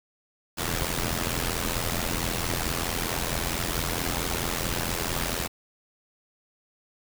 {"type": "noise with amplitude modulation", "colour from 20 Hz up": "pink", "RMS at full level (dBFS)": -25, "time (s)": [0.57, 5.48], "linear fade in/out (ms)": 20, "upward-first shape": "sine", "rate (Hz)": 84.5, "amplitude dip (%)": 80, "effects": []}